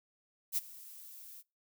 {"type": "noise with ADSR envelope", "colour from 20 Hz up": "violet", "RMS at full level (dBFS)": -30, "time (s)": [0.52, 1.43], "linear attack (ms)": 55, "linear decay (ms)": 21, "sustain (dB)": -21, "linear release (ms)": 37, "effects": ["noise-tail reverb RT60 0.3 s tail -26 dB re dry"]}